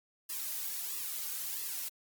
blue noise with flanger, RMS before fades -38 dBFS, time 0.29-1.89 s, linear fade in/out 10 ms, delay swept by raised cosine 1.3 to 3 ms, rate 1.5 Hz, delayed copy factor -1, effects Opus 48 kbps

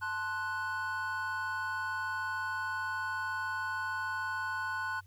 triangle chord, F# diminished, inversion first, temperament equal, 880 / 1046.5 / 1480 Hz, A5 / C6 / F#6, 0 / 0 / 0 cents, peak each -39 / -37 / -33 dBFS, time 0.01-5.01 s, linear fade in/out 20 ms, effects added 94 Hz sine -54 dBFS peak until 5.06 s + white hiss -70 dBFS RMS until 5.06 s

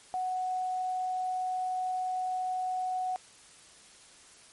sine tone, 740 Hz, F#5, in tune, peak -29 dBFS, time 0.14-3.16 s, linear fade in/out 0 ms, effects white hiss -55 dBFS RMS until 4.52 s + MP3 48 kbps

